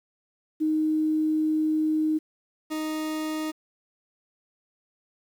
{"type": "tone pair in turn", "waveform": ["sine", "40% pulse"], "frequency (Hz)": [311.1, 311.1], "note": ["D#4", "D#4"], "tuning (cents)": [0, 0], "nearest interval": "unison", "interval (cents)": 0, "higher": "neither", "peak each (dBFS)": [-21, -27], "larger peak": "first", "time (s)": [[0.6, 2.19], [2.7, 3.52]], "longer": "first", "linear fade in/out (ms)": 20, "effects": ["9-bit"]}